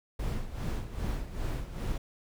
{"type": "noise with tremolo", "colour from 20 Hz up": "brown", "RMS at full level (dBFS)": -31, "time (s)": [0.19, 1.98], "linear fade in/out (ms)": 5, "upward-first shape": "sine", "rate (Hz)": 2.5, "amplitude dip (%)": 70, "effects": []}